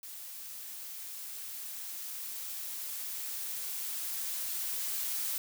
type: noise with level ramp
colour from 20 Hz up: blue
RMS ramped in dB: -45 to -34 dBFS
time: 0.03-5.38 s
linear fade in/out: 2 ms
effects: none